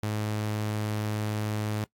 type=tone; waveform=sawtooth; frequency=106.5 Hz; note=G#2; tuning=44 cents sharp; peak=-24 dBFS; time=0.03-1.84 s; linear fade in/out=0 ms; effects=noise-tail reverb RT60 0.1 s tail -23 dB re dry + AAC 64 kbps